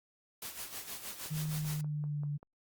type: noise with tremolo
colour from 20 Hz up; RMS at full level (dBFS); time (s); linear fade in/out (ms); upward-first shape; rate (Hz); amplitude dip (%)
white; -41; 0.42-1.81; 2; sine; 6.4; 65
type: click train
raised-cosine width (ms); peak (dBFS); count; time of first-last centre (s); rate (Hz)
1; -39; 7; 1.26-2.43; 5.13
type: tone with pitch glide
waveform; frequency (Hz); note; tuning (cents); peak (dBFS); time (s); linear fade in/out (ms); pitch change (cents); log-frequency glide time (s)
sine; 153.9 to 145.94; D#3 to D3; -19 to -11; -33; 1.3-2.38; 20; -92; 1.5-2.27
effects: Opus 48 kbps